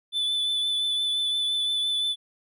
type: tone with vibrato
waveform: triangle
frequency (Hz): 3495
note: A7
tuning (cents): -12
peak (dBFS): -22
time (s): 0.12-2.16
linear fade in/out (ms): 50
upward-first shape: triangle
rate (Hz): 5.8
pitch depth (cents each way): 21
effects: none